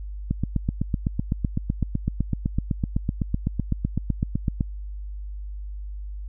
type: click train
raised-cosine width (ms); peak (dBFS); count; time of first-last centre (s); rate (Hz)
5; -10; 35; 0.31-4.608; 7.91
effects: added 50 Hz sine -31 dBFS peak until 6.28 s